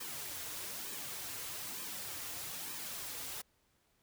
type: noise with flanger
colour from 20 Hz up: white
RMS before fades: -43 dBFS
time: 0-3.42 s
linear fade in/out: 10 ms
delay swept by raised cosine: 1.4 to 5.4 ms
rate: 1.1 Hz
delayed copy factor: -0.6
effects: pink hiss -74 dBFS RMS until 4.02 s